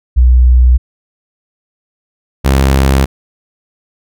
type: tone pair in turn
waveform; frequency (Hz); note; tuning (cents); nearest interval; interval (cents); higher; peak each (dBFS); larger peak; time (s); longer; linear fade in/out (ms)
sine / sawtooth; 61.9 / 67.34; B1 / C#2; +5 / -50; minor second; 145; second; -3; neither; 0.16-0.78 / 2.44-3.06; neither; 20
effects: none